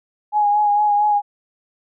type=tone with vibrato; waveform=sine; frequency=830.6 Hz; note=G#5; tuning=in tune; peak=-13 dBFS; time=0.32-1.22 s; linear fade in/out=50 ms; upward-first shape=sine; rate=4.4 Hz; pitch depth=26 cents each way; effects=none